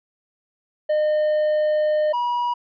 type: tone pair in turn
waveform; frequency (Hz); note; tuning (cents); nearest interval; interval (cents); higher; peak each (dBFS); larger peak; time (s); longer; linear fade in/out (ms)
triangle; 609 / 966.7; D#5 / B5; -37 / -37; minor sixth; 800; second; -15 / -18; first; 0.89-2.13 / 2.13-2.54; first; 10
effects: resampled to 11025 Hz